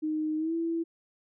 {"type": "tone with pitch glide", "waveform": "sine", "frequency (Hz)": [309.6, 331.8], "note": ["D#4", "E4"], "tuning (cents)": [-9, 11], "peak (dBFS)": -27, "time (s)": [0.02, 0.84], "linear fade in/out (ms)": 20, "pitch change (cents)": 120, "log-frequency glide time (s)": [0.37, 0.54], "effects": []}